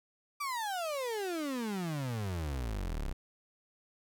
35% pulse exponential sweep, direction down, 1190 to 30.87 Hz, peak -32 dBFS, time 0.4-3.13 s, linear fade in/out 10 ms, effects none

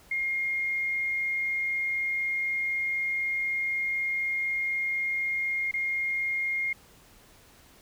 sine tone with dropouts, 2132 Hz, C7, 32 cents sharp, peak -26 dBFS, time 0.11-6.73 s, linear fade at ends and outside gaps 5 ms, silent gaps 5.713-5.738 s, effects pink hiss -56 dBFS RMS until 7.81 s

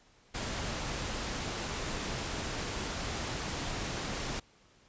pink noise, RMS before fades -36 dBFS, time 0.34-4.4 s, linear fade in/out 10 ms, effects pink hiss -63 dBFS RMS until 4.88 s + resampled to 16000 Hz

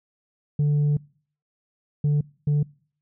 sine tone bursts at uneven times, 146.83 Hz, D3, in tune, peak -15 dBFS, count 3, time 0.59-0.97 / 2.04-2.21 / 2.47-2.63 s, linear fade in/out 5 ms, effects noise-tail reverb RT60 0.5 s tail -26 dB re dry + tanh soft clip ceiling -17 dBFS

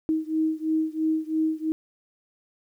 sine beating tone pair, 314.8 / 317.8 Hz, D#4 / D#4, +20 / +37 cents, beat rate 3 Hz, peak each -25 / -26 dBFS, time 0.09-1.72 s, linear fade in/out 0 ms, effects 10-bit

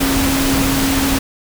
sine tone in noise, 271.3 Hz, C#4, 37 cents flat, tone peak -16 dBFS, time 0-1.19 s, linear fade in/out 10 ms, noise pink, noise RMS -18 dBFS, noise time 0-1.19 s, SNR -1 dB, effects none

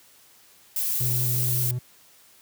violet noise, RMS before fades -26 dBFS, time 0.76-1.71 s, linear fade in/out 2 ms
triangle tone with vibrato, 123.7 Hz, B2, 3 cents sharp, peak -23 dBFS, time 1-1.79 s, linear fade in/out 10 ms, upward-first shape sine, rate 5.4 Hz, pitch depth 15 cents each way
effects white hiss -55 dBFS RMS until 2.41 s + high-pass 60 Hz 12 dB/octave

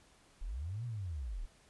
sine linear two-way sweep, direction up then down, 30.16 to 123.4 to 30.16 Hz, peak -37 dBFS, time 0.41-1.46 s, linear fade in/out 10 ms, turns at 0.85 s, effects pink hiss -65 dBFS RMS until 1.69 s + resampled to 24000 Hz

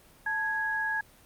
sine tone pair together, 880 / 1661.2 Hz, A5 / G#6, 0 / 0 cents, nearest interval major seventh, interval 1100 cents, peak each -34 / -28 dBFS, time 0.26-1.01 s, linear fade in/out 5 ms, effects pink hiss -57 dBFS RMS until 1.25 s + Opus 32 kbps

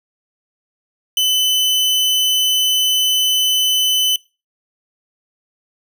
40% pulse tone, 3020 Hz, F#7, 35 cents sharp, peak -12 dBFS, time 1.17-4.16 s, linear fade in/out 2 ms, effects noise-tail reverb RT60 0.3 s tail -23 dB re dry

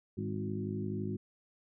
harmonic tone with a mistuned harmonic, 51.91 Hz, G#1, in tune, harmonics 2 / 3 / 4 / 5 / 6 / 7, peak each -39 / -43 / -38 / -43 / -45 / -41 dBFS, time 0.17-1.17 s, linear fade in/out 10 ms, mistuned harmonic 4, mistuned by -48 cents, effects none

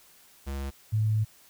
square / sine tone pair in turn, 68.7 / 108.27 Hz, C#2 / A2, -15 / -27 cents, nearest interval minor sixth, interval 788 cents, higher second, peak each -32 / -22 dBFS, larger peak second, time 0.46-0.71 / 0.92-1.25 s, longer second, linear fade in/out 20 ms, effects white hiss -57 dBFS RMS until 1.49 s

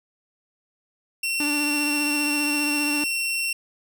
sawtooth tone, 2721 Hz, F7, 46 cents flat, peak -20 dBFS, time 1.23-3.53 s, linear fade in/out 5 ms
45% pulse tone with vibrato, 293.7 Hz, D4, in tune, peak -25 dBFS, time 1.4-3.04 s, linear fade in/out 2 ms, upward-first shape triangle, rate 15 Hz, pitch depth 32 cents each way
effects none

